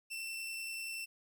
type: tone with amplitude modulation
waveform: sawtooth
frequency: 2685 Hz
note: E7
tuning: 31 cents sharp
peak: -35 dBFS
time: 0.1-1.06 s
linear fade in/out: 20 ms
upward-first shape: sine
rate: 70.5 Hz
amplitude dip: 25%
effects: 12-bit